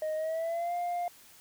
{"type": "tone with pitch glide", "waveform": "sine", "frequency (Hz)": [622.3, 702.6], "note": ["D#5", "F5"], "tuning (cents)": [0, 10], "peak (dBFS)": -27, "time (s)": [0.02, 1.08], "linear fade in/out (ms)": 2, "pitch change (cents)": 210, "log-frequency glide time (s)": [0.16, 0.74], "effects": ["tanh soft clip ceiling -29 dBFS", "white hiss -56 dBFS RMS until 1.4 s"]}